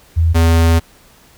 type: tone pair in turn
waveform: sine / square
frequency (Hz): 82.41 / 82.76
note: E2 / E2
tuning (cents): 0 / +7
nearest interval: unison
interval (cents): 7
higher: second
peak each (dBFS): -9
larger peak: neither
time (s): 0.16-0.34 / 0.34-0.8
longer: second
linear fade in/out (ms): 20
effects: pink hiss -47 dBFS RMS until 1.37 s